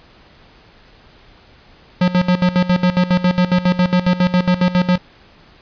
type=tone with tremolo; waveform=square; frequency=180.3 Hz; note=F#3; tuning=45 cents flat; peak=-11 dBFS; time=2.01-4.98 s; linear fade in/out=5 ms; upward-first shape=square; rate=7.3 Hz; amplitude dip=80%; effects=pink hiss -47 dBFS RMS until 5.61 s + resampled to 11025 Hz